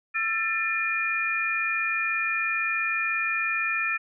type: tone cluster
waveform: sine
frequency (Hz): 1340 / 1777 / 2422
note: E6 / A6 / D#7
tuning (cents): +28 / +17 / -47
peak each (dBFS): -31 / -29 / -26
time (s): 0.14-3.98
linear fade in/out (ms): 20
effects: none